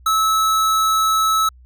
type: tone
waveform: square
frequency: 1300 Hz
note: E6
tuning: 24 cents flat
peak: -15 dBFS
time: 0.06-1.49 s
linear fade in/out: 5 ms
effects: added 62 Hz sine -43 dBFS peak until 1.65 s